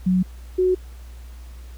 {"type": "tone pair in turn", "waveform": "sine", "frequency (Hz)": [184.2, 368.4], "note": ["F#3", "F#4"], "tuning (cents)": [-7, -7], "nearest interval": "octave", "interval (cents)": 1200, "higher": "second", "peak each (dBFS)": -15, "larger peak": "neither", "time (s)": [[0.06, 0.23], [0.58, 0.75]], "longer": "neither", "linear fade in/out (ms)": 10, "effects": ["added 60 Hz sine -36 dBFS peak until 1.77 s", "pink hiss -52 dBFS RMS until 1.77 s"]}